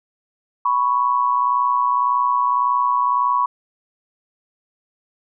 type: tone pair together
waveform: sine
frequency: 987.8 / 1109.6 Hz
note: B5 / C#6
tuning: 0 / +1 cents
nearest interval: major second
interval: 201 cents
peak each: -18 dBFS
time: 0.65-3.46 s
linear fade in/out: 5 ms
effects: none